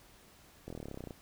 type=slowing click train; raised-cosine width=2 ms; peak=-29 dBFS; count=16; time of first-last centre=0.68-1.108 s; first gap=23 ms; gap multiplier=1.03; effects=pink hiss -60 dBFS RMS until 1.21 s